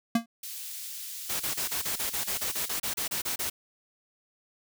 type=tone with exponential decay; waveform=square; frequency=231 Hz; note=A#3; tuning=16 cents flat; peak=-19 dBFS; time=0.15-0.26 s; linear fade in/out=5 ms; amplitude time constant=23 ms
type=high-pass noise; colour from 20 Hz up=white; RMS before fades=-39 dBFS; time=0.43-2.69 s; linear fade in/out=5 ms; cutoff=3200 Hz; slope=12 dB/octave
type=noise bursts; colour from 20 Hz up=white; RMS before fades=-31 dBFS; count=16; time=1.29-3.5 s; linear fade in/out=10 ms; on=110 ms; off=30 ms
effects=none